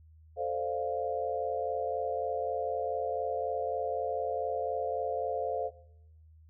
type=chord; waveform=sine; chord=D minor seventh; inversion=second; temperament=equal; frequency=440 / 523.3 / 587.3 / 698.5 Hz; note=A4 / C5 / D5 / F5; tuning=0 / 0 / 0 / 0 cents; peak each=-36 / -34 / -39 / -34 dBFS; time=0.36-5.71 s; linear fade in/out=50 ms; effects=noise-tail reverb RT60 0.8 s tail -19 dB re dry + added 79 Hz sine -54 dBFS peak until 6.49 s